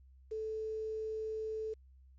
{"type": "tone with quantisation", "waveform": "sine", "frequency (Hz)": 437.4, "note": "A4", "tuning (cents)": -10, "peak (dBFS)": -36, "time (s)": [0.31, 1.74], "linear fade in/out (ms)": 10, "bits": 10, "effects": ["added 65 Hz sine -57 dBFS peak until 2.18 s", "resampled to 16000 Hz"]}